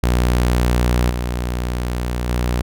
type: tone with level steps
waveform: sawtooth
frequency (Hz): 60.7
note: B1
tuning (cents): -29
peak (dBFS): -10 / -16 / -13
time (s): 0.03-2.62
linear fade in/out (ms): 5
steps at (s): 1.1 / 2.29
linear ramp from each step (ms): 5
effects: none